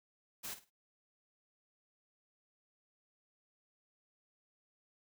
white noise with echo, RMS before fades -43 dBFS, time 0.43-0.55 s, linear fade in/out 20 ms, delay 52 ms, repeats 3, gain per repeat -12 dB, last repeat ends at 0.706 s, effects none

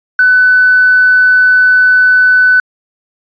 triangle tone with tanh clipping, 1500 Hz, F#6, 23 cents sharp, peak -4 dBFS, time 0.19-2.6 s, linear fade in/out 2 ms, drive 4 dB, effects resampled to 11025 Hz

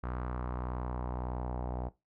sawtooth tone with low-pass filter sweep, 61.74 Hz, B1, in tune, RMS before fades -37 dBFS, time 0.03-1.89 s, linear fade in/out 10 ms, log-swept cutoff 1300 to 770 Hz, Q 2.6, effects noise-tail reverb RT60 0.2 s tail -17 dB re dry

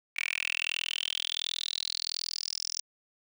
10% pulse tone with high-pass filter sweep, 41.39 Hz, E1, 8 cents sharp, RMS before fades -34 dBFS, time 0.16-2.81 s, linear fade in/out 10 ms, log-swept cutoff 2300 to 5600 Hz, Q 8.8, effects none

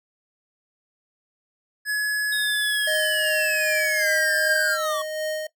square tone with pitch glide, 1694 to 1604.5 Hz, G#6 to G6, +34 to +40 cents, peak -22 dBFS, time 1.85-4.78 s, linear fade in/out 50 ms, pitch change -94 cents, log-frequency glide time 3.97-4.07 s
square linear sweep, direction down, 3765 to 1108.7 Hz, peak -27 dBFS, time 2.32-5.02 s, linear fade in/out 5 ms
square tone with tremolo, 620 Hz, D#5, 6 cents flat, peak -25 dBFS, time 2.87-5.47 s, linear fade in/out 5 ms, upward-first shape sine, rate 2.6 Hz, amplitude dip 40%
effects noise-tail reverb RT60 0.1 s tail -18 dB re dry

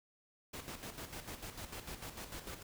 pink noise with tremolo, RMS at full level -45 dBFS, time 0.53-2.63 s, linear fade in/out 10 ms, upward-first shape square, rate 6.7 Hz, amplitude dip 60%, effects none

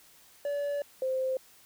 triangle / sine tone pair in turn, 574 / 521.6 Hz, D5 / C5, -40 / -5 cents, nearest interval major second, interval 165 cents, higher first, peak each -27 dBFS, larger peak neither, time 0.45-0.82 / 1.02-1.37 s, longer first, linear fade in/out 2 ms, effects white hiss -58 dBFS RMS until 1.65 s

